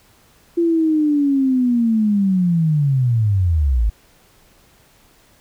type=linear sweep; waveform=sine; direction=down; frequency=343.2 to 50 Hz; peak=-13 dBFS; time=0.57-3.9 s; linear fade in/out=10 ms; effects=pink hiss -53 dBFS RMS until 5.4 s